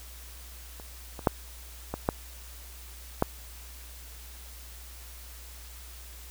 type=clicks; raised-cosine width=1 ms; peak=-30 / -25 / -6 / -17 / -9 / -8 dBFS; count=6; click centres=0.799 / 1.192 / 1.272 / 1.94 / 2.089 / 3.224 s; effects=added 60 Hz sine -45 dBFS peak until 6.3 s + white hiss -49 dBFS RMS until 6.3 s